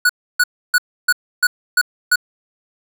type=tone bursts; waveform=square; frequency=1468 Hz; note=F#6; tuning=14 cents flat; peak=-11 dBFS; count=7; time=0.05-2.158 s; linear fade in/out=5 ms; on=44 ms; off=300 ms; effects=none